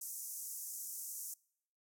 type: band-pass noise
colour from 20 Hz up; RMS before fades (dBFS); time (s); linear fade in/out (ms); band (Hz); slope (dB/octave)
white; -45; 0.01-1.34; 5; 5900 to 15000; 48
effects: noise-tail reverb RT60 0.7 s tail -25 dB re dry